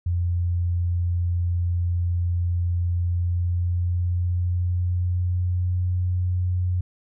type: tone with pitch glide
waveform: sine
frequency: 87.31 to 89.97 Hz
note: F2 to F#2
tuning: 0 to -48 cents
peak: -20 dBFS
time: 0.06-6.81 s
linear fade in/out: 5 ms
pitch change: +52 cents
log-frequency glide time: 2.99-5.8 s
effects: none